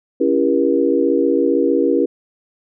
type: chord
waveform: sine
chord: C# diminished seventh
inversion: none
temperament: just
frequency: 277.2 / 332.6 / 399.1 / 479 Hz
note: C#4 / E4 / G4 / Bb4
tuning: 0 / +16 / +31 / +47 cents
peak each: -18 / -18 / -19 / -18 dBFS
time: 0.2-2.06 s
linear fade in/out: 10 ms
effects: none